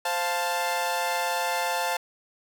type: chord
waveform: sawtooth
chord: F major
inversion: second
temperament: equal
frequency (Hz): 523.3 / 698.5 / 880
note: C5 / F5 / A5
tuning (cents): 0 / 0 / 0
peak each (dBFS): -28 / -26 / -24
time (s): 0.05-1.97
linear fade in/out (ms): 5
effects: none